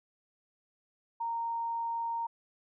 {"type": "tone", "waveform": "sine", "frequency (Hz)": 926, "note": "A#5", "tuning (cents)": -12, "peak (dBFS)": -31, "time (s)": [1.2, 2.27], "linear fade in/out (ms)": 10, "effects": []}